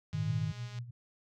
click train, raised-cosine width 0.2 ms, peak -35 dBFS, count 137, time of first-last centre 0.13-0.787 s, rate 207 Hz
sine chord, Ab suspended second, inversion none, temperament equal, 103.83 / 116.54 / 155.56 Hz, Ab2 / Bb2 / Eb3, 0 / 0 / 0 cents, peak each -35 / -38 / -33 dBFS, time 0.13-0.52 s, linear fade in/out 10 ms
sine tone with tremolo, 120 Hz, B2, 49 cents flat, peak -35 dBFS, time 0.27-0.91 s, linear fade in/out 10 ms, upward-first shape sine, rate 6.3 Hz, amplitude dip 75%
effects none

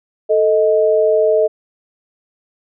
sine tone pair together, 440 / 626.6 Hz, A4 / D#5, 0 / +12 cents, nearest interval tritone, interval 612 cents, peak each -13 dBFS, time 0.29-1.48 s, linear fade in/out 20 ms, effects none

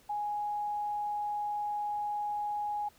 sine tone, 830.6 Hz, G#5, in tune, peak -31 dBFS, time 0.09-2.89 s, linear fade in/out 10 ms, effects pink hiss -62 dBFS RMS until 2.98 s

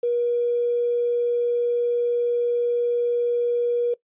sine tone with quantisation, 479.5 Hz, A#4, 49 cents sharp, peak -19 dBFS, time 0.03-3.94 s, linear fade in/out 5 ms, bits 8, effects noise-tail reverb RT60 0.1 s tail -20 dB re dry + resampled to 8000 Hz

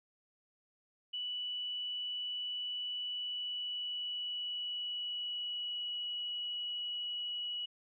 sine tone with pitch glide, 2960 to 2928 Hz, F#7 to F#7, 0 to -19 cents, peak -36 dBFS, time 1.13-7.66 s, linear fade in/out 10 ms, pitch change -19 cents, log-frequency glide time 3.02-5.96 s, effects none

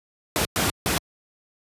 pink noise bursts at uneven times, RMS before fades -22 dBFS, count 3, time 0.36-0.45 / 0.56-0.7 / 0.86-0.98 s, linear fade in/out 0 ms, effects high-pass 80 Hz 12 dB/octave + resampled to 32000 Hz

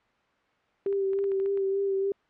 sine tone with vibrato, 392 Hz, G4, in tune, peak -24 dBFS, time 0.86-2.12 s, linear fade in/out 2 ms, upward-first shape sine, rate 3.4 Hz, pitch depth 24 cents each way
clicks, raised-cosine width 0.3 ms, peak -30 dBFS, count 9, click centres 0.864 / 0.927 / 1.133 / 1.189 / 1.241 / 1.318 / 1.4 / 1.46 / 1.574 s
effects white hiss -66 dBFS RMS until 2.29 s + low-pass 2000 Hz 12 dB/octave

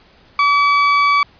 30% pulse tone, 1145 Hz, D6, 44 cents flat, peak -8 dBFS, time 0.39-1.23 s, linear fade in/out 2 ms, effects pink hiss -49 dBFS RMS until 1.39 s + resampled to 11025 Hz

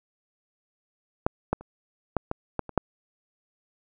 clicks, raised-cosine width 1 ms, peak -7 / -9 / -29 / -9 / -14 / -12 / -24 / -6 dBFS, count 8, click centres 1.265 / 1.53 / 1.61 / 2.167 / 2.314 / 2.593 / 2.693 / 2.777 s, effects none

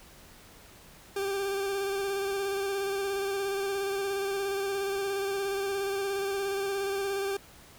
40% pulse tone with vibrato, 394.3 Hz, G4, 10 cents sharp, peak -28 dBFS, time 1.16-7.37 s, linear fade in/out 5 ms, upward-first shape square, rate 17 Hz, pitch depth 21 cents each way, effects pink hiss -53 dBFS RMS until 7.78 s

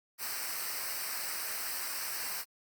white noise with comb filter, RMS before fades -37 dBFS, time 0.18-2.45 s, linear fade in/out 50 ms, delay 0.29 ms, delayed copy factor -0.75, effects Opus 48 kbps

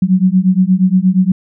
sine beating tone pair, 181.7 / 190.2 Hz, F#3 / F#3, -31 / +48 cents, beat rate 8.5 Hz, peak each -11 dBFS, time 0.02-1.32 s, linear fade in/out 5 ms, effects none

